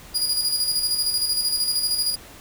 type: tone with tremolo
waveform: sawtooth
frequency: 4876 Hz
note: D#8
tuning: 36 cents flat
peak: -16 dBFS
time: 0.14-2.16 s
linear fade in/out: 20 ms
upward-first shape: square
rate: 13 Hz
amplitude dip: 45%
effects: pink hiss -44 dBFS RMS until 2.4 s